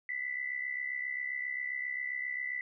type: tone pair together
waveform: sine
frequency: 1975.5 / 2043 Hz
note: B6 / C7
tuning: 0 / -42 cents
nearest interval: minor second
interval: 58 cents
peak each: -35 / -39 dBFS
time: 0.09-2.61 s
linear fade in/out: 2 ms
effects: none